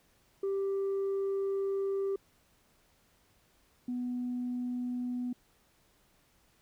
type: tone pair in turn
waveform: sine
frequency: 392 / 246.9 Hz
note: G4 / B3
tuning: 0 / 0 cents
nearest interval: minor sixth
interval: 800 cents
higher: first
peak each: -27 / -31 dBFS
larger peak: first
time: 0.43-2.16 / 3.88-5.33 s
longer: first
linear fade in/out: 5 ms
effects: tanh soft clip ceiling -28 dBFS + pink hiss -68 dBFS RMS until 6.61 s